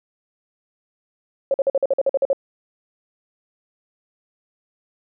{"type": "tone bursts", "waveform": "sine", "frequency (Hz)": 546, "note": "C#5", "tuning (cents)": -26, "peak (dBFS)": -14, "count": 11, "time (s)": [1.51, 2.331], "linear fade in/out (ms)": 2, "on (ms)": 31, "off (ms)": 48, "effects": []}